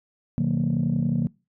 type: chord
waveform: sine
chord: B major seventh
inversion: none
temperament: just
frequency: 123.47 / 154.34 / 185.21 / 231.5 Hz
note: B2 / D#3 / F#3 / A#3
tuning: 0 / -14 / +2 / -12 cents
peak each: -28 / -23 / -26 / -24 dBFS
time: 0.38-1.27 s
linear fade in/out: 0 ms
effects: noise-tail reverb RT60 0.3 s tail -25 dB re dry + tanh soft clip ceiling -15 dBFS